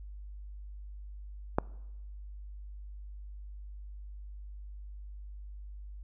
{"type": "click", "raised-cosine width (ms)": 1, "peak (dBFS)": -11, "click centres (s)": 1.585, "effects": ["noise-tail reverb RT60 1.0 s tail -23 dB re dry", "added 50 Hz sine -42 dBFS peak until 6.03 s"]}